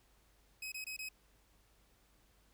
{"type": "tone bursts", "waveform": "sawtooth", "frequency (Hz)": 2541, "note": "D#7", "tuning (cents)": 36, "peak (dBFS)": -38, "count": 4, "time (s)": [0.62, 1.089], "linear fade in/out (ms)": 5, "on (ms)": 100, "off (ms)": 23, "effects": ["added 50 Hz sine -70 dBFS peak until 2.53 s", "pink hiss -71 dBFS RMS until 2.53 s"]}